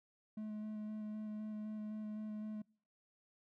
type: tone with vibrato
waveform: triangle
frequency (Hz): 213.7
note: G#3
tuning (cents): +50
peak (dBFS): -39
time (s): 0.37-2.62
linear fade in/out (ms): 5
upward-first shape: square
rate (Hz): 3.9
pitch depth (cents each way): 10
effects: noise-tail reverb RT60 0.5 s tail -26 dB re dry